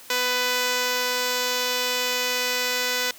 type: tone pair together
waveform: 5% pulse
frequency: 249.1 / 498.1 Hz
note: B3 / B4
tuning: +15 / +15 cents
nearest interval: octave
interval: 1200 cents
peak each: -22 / -11 dBFS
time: 0.1-3.11 s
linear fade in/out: 2 ms
effects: white hiss -46 dBFS RMS until 3.18 s + high-pass 60 Hz 12 dB/octave